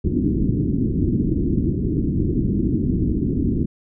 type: low-pass noise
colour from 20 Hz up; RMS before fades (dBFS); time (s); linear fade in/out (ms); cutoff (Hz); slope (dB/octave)
white; -20; 0.04-3.66; 10; 340; 48
effects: none